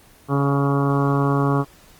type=harmonic tone; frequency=140 Hz; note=C#3; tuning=18 cents sharp; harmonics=1 / 2 / 3 / 4 / 5 / 6 / 7 / 8 / 9 / 10; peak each=-19 / -22 / -25 / -31 / -31 / -31 / -33 / -26 / -33 / -35 dBFS; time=0.28-1.65 s; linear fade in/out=50 ms; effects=pink hiss -50 dBFS RMS until 1.99 s + Opus 24 kbps